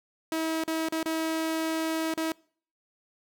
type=tone with dropouts; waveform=sawtooth; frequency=321.6 Hz; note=E4; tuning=43 cents flat; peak=-23 dBFS; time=0.32-2.32 s; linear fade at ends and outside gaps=2 ms; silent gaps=0.638-0.678 / 0.887-0.923 / 1.03-1.058 / 2.139-2.175 s; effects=noise-tail reverb RT60 0.5 s tail -24 dB re dry